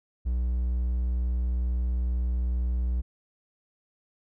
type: tone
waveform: triangle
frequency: 61.1 Hz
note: B1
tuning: 18 cents flat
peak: -22 dBFS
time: 0.25-3.02 s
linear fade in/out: 20 ms
effects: none